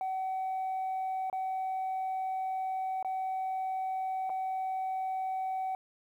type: tone with dropouts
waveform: sine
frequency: 757 Hz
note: F#5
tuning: 39 cents sharp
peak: -29 dBFS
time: 0.01-5.75 s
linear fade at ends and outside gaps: 1 ms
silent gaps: 1.299-1.328 / 3.027-3.047 / 4.295-4.3 s
effects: tanh soft clip ceiling -29 dBFS + 11-bit